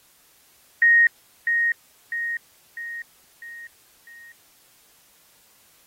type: tone with echo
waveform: sine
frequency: 1867 Hz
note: A#6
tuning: 2 cents sharp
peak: -12 dBFS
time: 0.82-1.07 s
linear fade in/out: 2 ms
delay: 650 ms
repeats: 5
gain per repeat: -6 dB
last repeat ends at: 4.32 s
effects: white hiss -57 dBFS RMS until 5.86 s + AAC 48 kbps